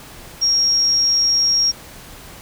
sine tone, 5588 Hz, F8, in tune, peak -13 dBFS, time 0.41-1.72 s, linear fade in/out 20 ms, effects pink hiss -39 dBFS RMS until 2.41 s

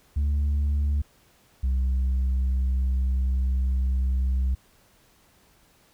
sine tone pair in turn, 72.2 / 64.68 Hz, D2 / C2, -29 / -19 cents, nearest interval major second, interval 190 cents, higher first, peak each -18 dBFS, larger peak neither, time 0.16-1.02 / 1.63-4.55 s, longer second, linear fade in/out 10 ms, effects tanh soft clip ceiling -20 dBFS + pink hiss -60 dBFS RMS until 5.93 s

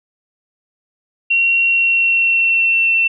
sine tone with pitch glide, 2739 to 2695 Hz, F7 to E7, -34 to +38 cents, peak -11 dBFS, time 1.3-3.08 s, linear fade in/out 10 ms, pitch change -28 cents, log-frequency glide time 1.66-2.94 s, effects none

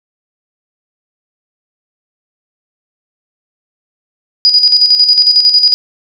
sine tone with tremolo, 4915 Hz, D#8, 22 cents flat, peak -3 dBFS, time 4.45-5.74 s, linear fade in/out 0 ms, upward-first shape square, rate 11 Hz, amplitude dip 55%, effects none

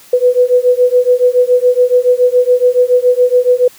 sine beating tone pair, 493 / 500.1 Hz, B4 / B4, -3 / +22 cents, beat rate 7.1 Hz, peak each -10 dBFS, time 0.13-3.68 s, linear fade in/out 5 ms, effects white hiss -41 dBFS RMS until 3.78 s + high-pass 60 Hz 12 dB/octave

